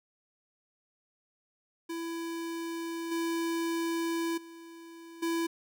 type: tone with level steps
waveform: square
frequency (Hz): 333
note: E4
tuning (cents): +18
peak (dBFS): -35 / -30 / -47 / -29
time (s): 1.89-5.47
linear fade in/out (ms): 10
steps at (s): 3.11 / 4.37 / 5.22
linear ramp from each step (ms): 10
effects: none